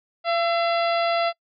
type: harmonic tone with a mistuned harmonic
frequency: 680 Hz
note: F5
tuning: 46 cents flat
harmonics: 1 / 2 / 3 / 4 / 5 / 6 / 7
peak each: -21 / -27 / -31 / -33 / -35 / -37 / -38 dBFS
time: 0.24-1.33 s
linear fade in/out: 50 ms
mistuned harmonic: 2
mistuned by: -31 cents
effects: noise-tail reverb RT60 0.1 s tail -24 dB re dry